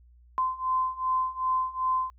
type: beating tone pair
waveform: sine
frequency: 1031 / 1033.6 Hz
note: C6 / C6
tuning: -26 / -21 cents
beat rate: 2.6 Hz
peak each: -29 / -27 dBFS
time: 0.38-2.1 s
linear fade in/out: 0 ms
effects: added 60 Hz sine -53 dBFS peak until 2.18 s